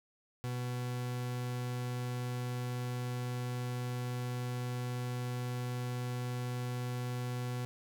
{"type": "tone", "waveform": "40% pulse", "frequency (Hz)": 123.7, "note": "B2", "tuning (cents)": 3, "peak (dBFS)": -34, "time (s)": [0.44, 7.65], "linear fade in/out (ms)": 0, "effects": []}